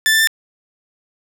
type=tone with pitch steps; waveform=sawtooth; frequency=1760 / 1771.2 / 1782.5 Hz; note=A6 / A6 / A6; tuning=0 / +11 / +22 cents; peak=-8 dBFS; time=0.06-0.273 s; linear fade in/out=0 ms; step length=71 ms; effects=none